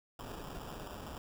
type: noise with sample-and-hold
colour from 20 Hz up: pink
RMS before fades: -45 dBFS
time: 0.19-1.18 s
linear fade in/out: 2 ms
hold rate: 2100 Hz
effects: none